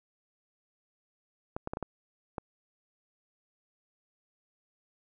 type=clicks; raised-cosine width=1 ms; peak=-20 dBFS; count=6; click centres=1.565 / 1.674 / 1.735 / 1.771 / 1.827 / 2.382 s; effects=none